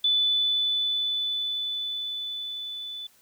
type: tone with level ramp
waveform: sine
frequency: 3489 Hz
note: A7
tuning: 15 cents flat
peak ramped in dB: -19 to -34 dBFS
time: 0.04-3.07 s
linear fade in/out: 5 ms
effects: white hiss -60 dBFS RMS until 3.21 s